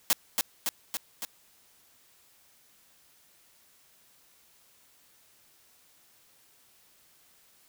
white noise with echo, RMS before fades -23 dBFS, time 0.1-0.13 s, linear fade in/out 0 ms, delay 280 ms, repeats 4, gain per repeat -3 dB, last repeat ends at 1.25 s, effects white hiss -62 dBFS RMS until 7.68 s

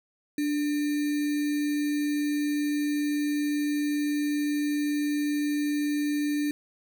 sine tone with sample-and-hold, 293.7 Hz, D4, in tune, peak -24 dBFS, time 0.38-6.51 s, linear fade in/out 2 ms, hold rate 2100 Hz, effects none

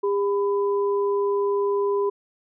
sine tone pair together, 402.9 / 1000 Hz, G4 / B5, +48 / +21 cents, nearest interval octave + major third, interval 1573 cents, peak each -20 / -29 dBFS, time 0.03-2.1 s, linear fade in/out 10 ms, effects none

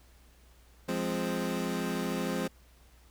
25% pulse chord, F minor, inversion none, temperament equal, 174.61 / 207.7 / 261.6 Hz, F3 / Ab3 / C4, 0 / 0 / 0 cents, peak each -31 dBFS, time 0.88-2.48 s, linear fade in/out 10 ms, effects added 60 Hz sine -57 dBFS peak until 3.1 s + pink hiss -63 dBFS RMS until 3.1 s

